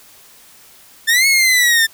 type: linear two-way sweep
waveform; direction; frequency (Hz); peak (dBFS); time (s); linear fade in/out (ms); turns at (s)
sawtooth; up then down; 1760 to 2205 to 1780; -7; 1.07-1.87; 20; 1.27
effects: white hiss -45 dBFS RMS until 1.93 s